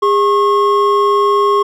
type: tone pair together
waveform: triangle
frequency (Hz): 406.8 / 1086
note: G#4 / C#6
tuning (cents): -36 / -36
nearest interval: octave + perfect fourth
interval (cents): 1700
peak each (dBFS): -10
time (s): 0.02-1.63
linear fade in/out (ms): 10
effects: none